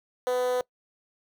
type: tone with high-pass filter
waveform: 10% pulse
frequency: 250 Hz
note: B3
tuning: 21 cents sharp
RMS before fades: -26 dBFS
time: 0.27-0.61 s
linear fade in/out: 0 ms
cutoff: 530 Hz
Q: 9.7
effects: noise-tail reverb RT60 0.1 s tail -23 dB re dry